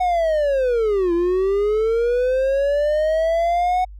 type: linear two-way sweep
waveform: triangle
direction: down then up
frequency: 740 to 337.7 to 740 Hz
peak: -14 dBFS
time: 0-3.85 s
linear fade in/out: 10 ms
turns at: 1.13 s
effects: added 50 Hz sine -35 dBFS peak until 3.99 s